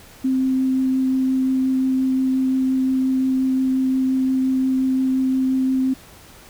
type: tone with vibrato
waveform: sine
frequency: 261.6 Hz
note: C4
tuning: in tune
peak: -16 dBFS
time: 0.24-5.94 s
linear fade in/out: 10 ms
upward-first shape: triangle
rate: 5.7 Hz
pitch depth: 9 cents each way
effects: pink hiss -45 dBFS RMS until 6.49 s

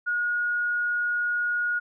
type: tone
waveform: sine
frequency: 1443 Hz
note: F#6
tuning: 44 cents flat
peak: -23 dBFS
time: 0.06-1.8 s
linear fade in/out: 20 ms
effects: none

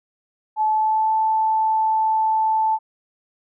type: tone with pitch glide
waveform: sine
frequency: 864 to 877.6 Hz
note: A5 to A5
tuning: -32 to -5 cents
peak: -16 dBFS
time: 0.56-2.79 s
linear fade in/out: 50 ms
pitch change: +27 cents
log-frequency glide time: 0.67-1.13 s
effects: none

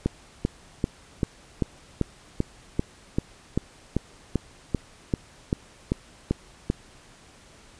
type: click train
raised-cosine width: 3 ms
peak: -9 dBFS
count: 18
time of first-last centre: 0.06-6.701 s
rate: 2.56 Hz
effects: pink hiss -52 dBFS RMS until 7.79 s + resampled to 22050 Hz

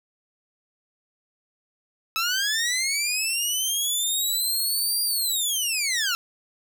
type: linear two-way sweep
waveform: 15% pulse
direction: up then down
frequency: 1292 to 4800 to 1330 Hz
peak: -16 dBFS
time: 2.16-6.15 s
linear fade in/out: 0 ms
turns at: 5.03 s
effects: none

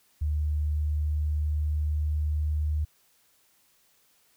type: tone with pitch glide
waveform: sine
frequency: 75.2 to 75.81 Hz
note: D2 to D#2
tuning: +42 to -44 cents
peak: -24 dBFS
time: 0.21-2.85 s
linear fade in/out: 10 ms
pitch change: +14 cents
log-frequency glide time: 0.53-2.6 s
effects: white hiss -65 dBFS RMS until 4.36 s

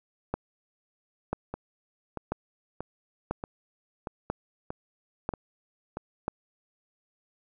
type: two click trains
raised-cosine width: 1 ms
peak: -20 / -14 dBFS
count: 8 / 7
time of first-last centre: 1.54-5.97 / 0.34-6.281 s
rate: 1.58 / 1.01 Hz
effects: none

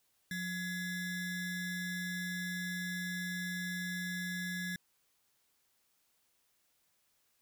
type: ring-modulated tone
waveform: square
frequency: 932 Hz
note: A#5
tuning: 1 cent flat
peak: -34 dBFS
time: 0.31-4.76 s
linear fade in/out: 2 ms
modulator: 752 Hz
effects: white hiss -75 dBFS RMS until 7.41 s

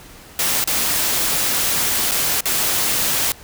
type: noise with dropouts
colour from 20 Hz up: white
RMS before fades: -19 dBFS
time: 0.39-3.32 s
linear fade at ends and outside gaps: 1 ms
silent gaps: 0.641-0.674 / 2.111-2.117 / 2.407-2.456 s
effects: pink hiss -42 dBFS RMS until 3.43 s

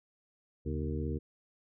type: harmonic tone with a mistuned harmonic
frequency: 76.8 Hz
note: D#2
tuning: 22 cents flat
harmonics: 1 / 2 / 3 / 4 / 5 / 6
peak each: -35 / -38 / -40 / -41 / -42 / -43 dBFS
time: 0.65-1.19 s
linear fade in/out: 20 ms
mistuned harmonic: 2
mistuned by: -140 cents
effects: none

